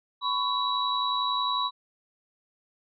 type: tone cluster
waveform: sine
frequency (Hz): 1004 / 1115 / 3905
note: B5 / C#6 / B7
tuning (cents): +28 / +10 / -20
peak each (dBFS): -29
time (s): 0.21-1.71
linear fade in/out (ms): 50
effects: none